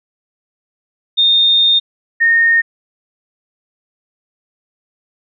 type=tone pair in turn; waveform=sine; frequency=3656 / 1840.7 Hz; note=A#7 / A#6; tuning=-34 / -22 cents; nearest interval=octave; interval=1188 cents; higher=first; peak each=-8 dBFS; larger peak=neither; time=1.17-1.8 / 2.2-2.62 s; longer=first; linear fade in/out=20 ms; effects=none